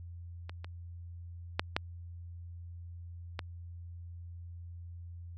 clicks, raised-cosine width 0.3 ms, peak -27 / -28 / -12 / -12 / -19 dBFS, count 5, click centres 0.495 / 0.645 / 1.595 / 1.765 / 3.392 s, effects added 86 Hz sine -43 dBFS peak until 5.37 s

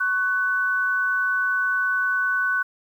sine tone pair together, 1108.7 / 1498.3 Hz, C#6 / F#6, 0 / +21 cents, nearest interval perfect fourth, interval 521 cents, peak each -28 / -20 dBFS, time 0-2.63 s, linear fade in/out 10 ms, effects 9-bit

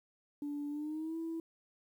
sine tone with pitch glide, 290.4 to 327.9 Hz, D4 to E4, -19 to -9 cents, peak -35 dBFS, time 0.42-1.4 s, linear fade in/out 2 ms, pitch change +210 cents, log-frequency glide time 0.69-1.17 s, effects tanh soft clip ceiling -33 dBFS + 11-bit

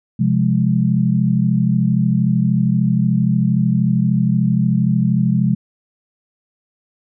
sine chord, F minor, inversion second, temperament equal, 130.81 / 174.61 / 207.7 Hz, C3 / F3 / Ab3, 0 / 0 / 0 cents, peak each -17 dBFS, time 0.19-5.55 s, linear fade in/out 10 ms, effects none

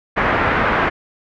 white low-pass noise, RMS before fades -17 dBFS, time 0.16-0.9 s, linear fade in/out 20 ms, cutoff 1900 Hz, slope 24 dB/octave, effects none

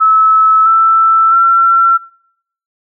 sine tone with pitch steps, 1300 / 1326.5 / 1353.6 Hz, E6 / E6 / E6, -24 / +10 / +45 cents, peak -5 dBFS, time 0-1.98 s, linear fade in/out 20 ms, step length 660 ms, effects noise-tail reverb RT60 0.7 s tail -25 dB re dry

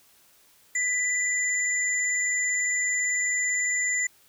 sine tone pair together, 1988 / 7097 Hz, B6 / A8, +11 / +14 cents, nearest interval octave + minor seventh, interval 2203 cents, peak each -25 / -27 dBFS, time 0.75-4.07 s, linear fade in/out 5 ms, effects white hiss -59 dBFS RMS until 4.28 s

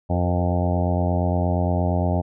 harmonic tone with a mistuned harmonic, 88.6 Hz, F2, 25 cents sharp, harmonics 1 / 2 / 3 / 4 / 5 / 6 / 7 / 8 / 9 / 10, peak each -21 / -25 / -29 / -33 / -35 / -34 / -28 / -32 / -32 / -38 dBFS, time 0.09-2.22 s, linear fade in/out 20 ms, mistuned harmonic 5, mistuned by +31 cents, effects none

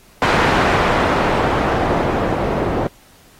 white noise with low-pass filter sweep, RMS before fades -17 dBFS, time 0.22-2.87 s, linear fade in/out 0 ms, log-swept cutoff 1500 to 540 Hz, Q 0.78, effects pink hiss -49 dBFS RMS until 3.39 s + AAC 48 kbps

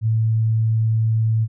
sine tone, 111.4 Hz, A2, 22 cents sharp, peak -15 dBFS, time 0.01-1.48 s, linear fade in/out 50 ms, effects none

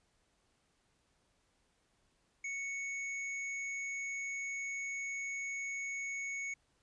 sine tone with hard clipping, 2217 Hz, C#7, in tune, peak -39 dBFS, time 2.44-6.54 s, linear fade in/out 5 ms, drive 12 dB, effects pink hiss -75 dBFS RMS until 6.82 s + resampled to 22050 Hz

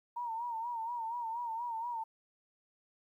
sine tone with vibrato, 930 Hz, A#5, 4 cents flat, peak -35 dBFS, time 0.16-2.04 s, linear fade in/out 10 ms, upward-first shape sine, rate 4.2 Hz, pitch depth 77 cents each way, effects 12-bit

